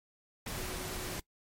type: tone in noise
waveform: sine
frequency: 367.1 Hz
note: F#4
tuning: 14 cents flat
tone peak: -44 dBFS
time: 0.57-1.14 s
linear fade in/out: 5 ms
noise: pink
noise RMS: -39 dBFS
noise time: 0.46-1.2 s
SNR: -8 dB
effects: noise-tail reverb RT60 0.1 s tail -21 dB re dry + MP3 64 kbps